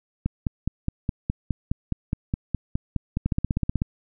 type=two click trains; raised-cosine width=5 ms; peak=-11 / -10 dBFS; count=15 / 10; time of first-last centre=0.26-3.171 / 3.26-3.819 s; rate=4.81 / 16.1 Hz; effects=none